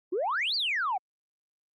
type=exponential two-way sweep; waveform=sine; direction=up then down; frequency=329.3 to 4802 to 716 Hz; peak=-25 dBFS; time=0.12-0.98 s; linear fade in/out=10 ms; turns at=0.55 s; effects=tanh soft clip ceiling -22 dBFS + Opus 32 kbps